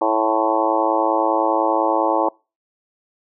harmonic tone with a mistuned harmonic, 110 Hz, A2, in tune, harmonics 3 / 4 / 5 / 6 / 7 / 8 / 9 / 10, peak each -23 / -27 / -22 / -24 / -24 / -21 / -26 / -27 dBFS, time 0.01-2.29 s, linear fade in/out 5 ms, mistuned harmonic 9, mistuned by +25 cents, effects noise-tail reverb RT60 0.3 s tail -26 dB re dry

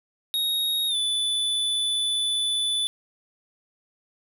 square tone with pitch glide, 3757 to 3485 Hz, A#7 to A7, +13 to -17 cents, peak -23 dBFS, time 0.34-2.87 s, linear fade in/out 0 ms, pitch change -130 cents, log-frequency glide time 0.88-0.96 s, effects none

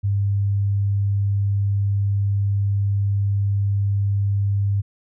sine tone, 100 Hz, G2, 35 cents sharp, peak -17 dBFS, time 0.03-4.82 s, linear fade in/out 20 ms, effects none

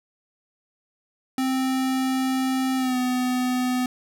square tone with pitch glide, 261.6 to 251.5 Hz, C4 to B3, 0 to +32 cents, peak -22 dBFS, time 1.38-3.86 s, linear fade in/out 2 ms, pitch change -68 cents, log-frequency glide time 2.77-2.97 s, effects none

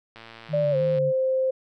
click train, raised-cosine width 0.3 ms, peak -27 dBFS, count 95, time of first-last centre 0.16-0.985 s, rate 114 Hz
sine tone with vibrato, 150.1 Hz, D3, 38 cents sharp, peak -27 dBFS, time 0.48-1.13 s, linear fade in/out 50 ms, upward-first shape square, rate 3.1 Hz, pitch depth 55 cents each way
sine tone with pitch glide, 587.3 to 523.2 Hz, D5 to C5, 0 to 0 cents, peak -20 dBFS, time 0.53-1.51 s, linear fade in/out 10 ms, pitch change -200 cents, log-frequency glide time 0.71-0.76 s
effects none

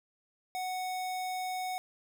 square tone, 740 Hz, F#5, in tune, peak -34 dBFS, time 0.55-1.78 s, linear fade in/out 0 ms, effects none

